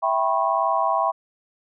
sine chord, C# half-diminished seventh, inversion first, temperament equal with one note detuned, 659.3 / 784 / 987.8 / 1089.7 Hz, E5 / G5 / B5 / C#6, 0 / 0 / 0 / -30 cents, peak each -24 dBFS, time 0.02-1.12 s, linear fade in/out 20 ms, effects none

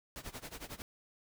pink noise with tremolo, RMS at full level -43 dBFS, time 0.16-0.82 s, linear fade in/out 0 ms, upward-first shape sine, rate 11 Hz, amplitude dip 90%, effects none

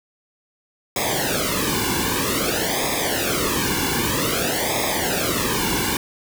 pink noise with flanger, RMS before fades -22 dBFS, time 0.96-5.97 s, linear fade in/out 2 ms, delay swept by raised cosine 0.68 to 1.6 ms, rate 0.52 Hz, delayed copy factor -1, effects none

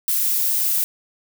violet noise, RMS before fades -20 dBFS, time 0.08-0.84 s, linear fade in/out 0 ms, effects none

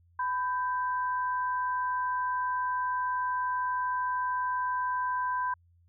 sine tone pair together, 999.8 / 1567 Hz, B5 / G6, +21 / -1 cents, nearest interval minor sixth, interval 778 cents, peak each -28 / -35 dBFS, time 0.19-5.54 s, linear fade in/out 5 ms, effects added 86 Hz sine -60 dBFS peak until 5.88 s

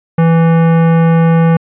sine tone with hard clipping, 165.1 Hz, E3, 3 cents sharp, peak -8 dBFS, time 0.18-1.57 s, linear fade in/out 5 ms, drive 17 dB, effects resampled to 8000 Hz

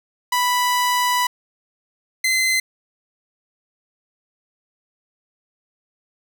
sawtooth tone pair in turn, 987.8 / 2058 Hz, B5 / C7, 0 / -29 cents, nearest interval octave + minor second, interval 1271 cents, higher second, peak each -13 dBFS, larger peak neither, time 0.32-1.27 / 2.24-2.6 s, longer first, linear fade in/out 5 ms, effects none

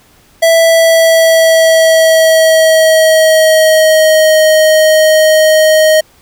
square tone with pitch glide, 659.3 to 625.2 Hz, E5 to D#5, 0 to +8 cents, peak -5 dBFS, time 0.42-6.01 s, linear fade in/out 10 ms, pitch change -92 cents, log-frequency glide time 0.59-4.41 s, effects pink hiss -46 dBFS RMS until 6.21 s

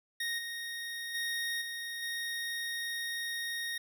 25% pulse tone with level steps, 1863 Hz, A#6, 2 cents flat, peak -29 / -34 / -29 / -34 / -31 dBFS, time 0.2-3.78 s, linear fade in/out 5 ms, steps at 0.38 / 1.14 / 1.61 / 2.02 s, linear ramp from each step 10 ms, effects none

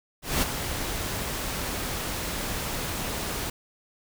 pink noise with ADSR envelope, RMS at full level -23 dBFS, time 0.22-3.5 s, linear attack 200 ms, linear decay 26 ms, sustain -8 dB, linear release 5 ms, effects none

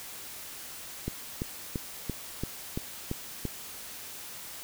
click train, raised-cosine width 3 ms, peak -18 dBFS, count 8, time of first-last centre 1.08-3.453 s, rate 2.95 Hz, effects white hiss -43 dBFS RMS until 4.63 s

